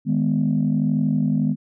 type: chord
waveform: sine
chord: G# minor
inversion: second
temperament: just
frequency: 155.74 / 207.7 / 249.2 Hz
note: D#3 / G#3 / B3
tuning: +2 / 0 / +16 cents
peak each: -21 dBFS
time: 0.05-1.56 s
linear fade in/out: 50 ms
effects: tanh soft clip ceiling -10 dBFS